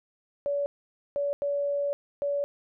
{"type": "tone bursts at uneven times", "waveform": "sine", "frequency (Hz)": 570, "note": "C#5", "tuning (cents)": 48, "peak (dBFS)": -25, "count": 4, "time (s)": [[0.46, 0.66], [1.16, 1.33], [1.42, 1.93], [2.22, 2.44]], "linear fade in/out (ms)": 0, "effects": []}